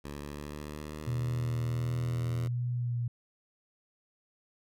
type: exponential sweep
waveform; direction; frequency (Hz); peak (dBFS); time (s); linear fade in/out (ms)
10% pulse; up; 71.8 to 84; -31; 0.04-2.48; 10
type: tone with vibrato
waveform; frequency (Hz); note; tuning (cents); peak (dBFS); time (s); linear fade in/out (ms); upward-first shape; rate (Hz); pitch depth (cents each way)
sine; 120.9; B2; -36; -29; 1.07-3.08; 5; sine; 1.4; 20
effects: none